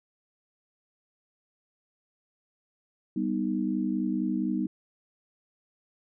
sine chord, G augmented, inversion none, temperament equal, 196 / 246.9 / 311.1 Hz, G3 / B3 / D#4, 0 / 0 / 0 cents, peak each -30 dBFS, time 3.16-4.67 s, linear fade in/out 5 ms, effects none

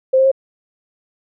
sine tone with pitch steps, 523.3 / 530.3 / 537.4 Hz, C5 / C5 / C5, 0 / +23 / +46 cents, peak -9 dBFS, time 0.13-0.316 s, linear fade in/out 10 ms, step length 62 ms, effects none

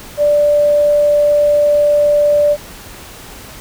sine tone, 587.3 Hz, D5, in tune, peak -8 dBFS, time 0.17-2.57 s, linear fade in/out 50 ms, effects pink hiss -34 dBFS RMS until 3.6 s

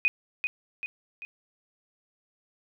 sine tone with echo, 2489 Hz, D#7, in tune, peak -19 dBFS, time 0.05-0.08 s, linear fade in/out 0 ms, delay 390 ms, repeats 3, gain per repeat -6 dB, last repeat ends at 1.25 s, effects none

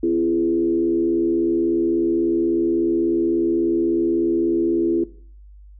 sine tone with frequency modulation, 337.6 Hz, E4, 41 cents sharp, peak -16 dBFS, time 0.03-5.04 s, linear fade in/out 5 ms, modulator 76.4 Hz, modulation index 0.75, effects noise-tail reverb RT60 0.5 s tail -18 dB re dry + added 50 Hz sine -41 dBFS peak until 5.79 s

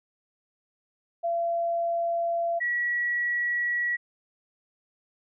sine tone pair in turn, 680 / 1927.9 Hz, F5 / B6, -46 / -42 cents, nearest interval octave + tritone, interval 1804 cents, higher second, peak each -24 dBFS, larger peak neither, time 1.23-2.6 / 2.6-3.97 s, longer neither, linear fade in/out 20 ms, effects none

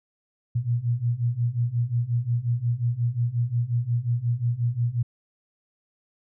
sine beating tone pair, 116.54 / 122.14 Hz, A#2 / B2, 0 / -19 cents, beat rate 5.6 Hz, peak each -26 / -24 dBFS, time 0.55-5.03 s, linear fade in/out 10 ms, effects none

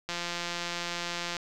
click train, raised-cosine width 0.2 ms, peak -16 dBFS, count 222, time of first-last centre 0.09-1.367 s, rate 173 Hz, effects none

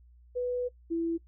sine tone pair in turn, 493.9 / 332.9 Hz, B4 / E4, 0 / +17 cents, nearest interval perfect fifth, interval 683 cents, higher first, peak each -28 / -27 dBFS, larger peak second, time 0.35-0.69 / 0.9-1.18 s, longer first, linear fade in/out 20 ms, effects noise-tail reverb RT60 0.1 s tail -21 dB re dry + added 60 Hz sine -54 dBFS peak until 1.27 s

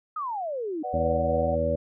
sine exponential sweep, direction down, 1294 to 293.7 Hz, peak -28 dBFS, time 0.16-0.83 s, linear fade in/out 5 ms
sine chord, B minor, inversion none, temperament just, 493.9 / 592.7 / 740.8 Hz, B4 / D5 / F#5, 0 / +16 / +2 cents, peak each -36 / -35 / -30 dBFS, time 0.83-1.56 s, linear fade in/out 20 ms
harmonic tone, 81.7 Hz, E2, 15 cents flat, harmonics 1 / 2 / 3 / 4 / 6 / 7, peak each -30 / -34 / -33 / -37 / -30 / -25 dBFS, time 0.93-1.76 s, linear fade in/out 10 ms
effects none

